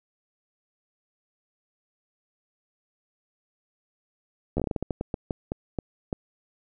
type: slowing click train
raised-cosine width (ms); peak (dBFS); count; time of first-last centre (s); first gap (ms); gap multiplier
2; -14; 16; 4.57-6.128; 12; 1.27
effects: none